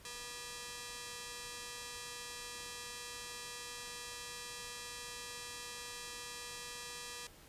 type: ring-modulated tone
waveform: 5% pulse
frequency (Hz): 727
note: F#5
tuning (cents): -31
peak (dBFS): -30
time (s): 0.05-7.27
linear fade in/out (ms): 2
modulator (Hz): 244
effects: pink hiss -59 dBFS RMS until 7.48 s + resampled to 32000 Hz